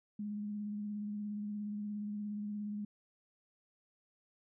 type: tone with vibrato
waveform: sine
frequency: 207.8 Hz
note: G#3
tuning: 1 cent sharp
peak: -37 dBFS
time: 0.19-2.85 s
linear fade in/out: 5 ms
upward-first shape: sine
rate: 17 Hz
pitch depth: 22 cents each way
effects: none